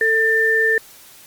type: tone pair together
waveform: sine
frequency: 445.6 / 1787.5 Hz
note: A4 / A6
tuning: +22 / +27 cents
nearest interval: 2 octaves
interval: 2405 cents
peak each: -19 / -14 dBFS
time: 0.01-0.78 s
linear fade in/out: 2 ms
effects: white hiss -44 dBFS RMS until 1.26 s + MP3 96 kbps